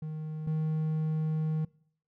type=tone pair in turn; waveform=triangle; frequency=155.56 / 156.64 Hz; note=D#3 / D#3; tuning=0 / +12 cents; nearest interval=unison; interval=12 cents; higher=second; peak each=-32 / -25 dBFS; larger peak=second; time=0.02-0.47 / 0.47-1.65 s; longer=second; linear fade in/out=5 ms; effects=noise-tail reverb RT60 0.6 s tail -23 dB re dry